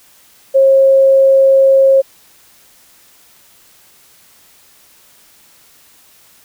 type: tone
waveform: sine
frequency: 539 Hz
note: C#5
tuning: 49 cents flat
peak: -5 dBFS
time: 0.54-2.02 s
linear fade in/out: 20 ms
effects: white hiss -47 dBFS RMS until 6.44 s